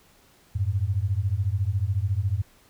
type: beating tone pair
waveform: sine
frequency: 91.1 / 105.1 Hz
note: F#2 / G#2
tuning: -26 / +21 cents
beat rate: 14 Hz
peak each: -25 dBFS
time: 0.55-2.42 s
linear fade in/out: 10 ms
effects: pink hiss -58 dBFS RMS until 2.69 s